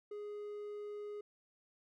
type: tone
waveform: triangle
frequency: 415.3 Hz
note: G#4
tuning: in tune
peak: -40 dBFS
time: 0.11-1.21 s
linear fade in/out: 5 ms
effects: none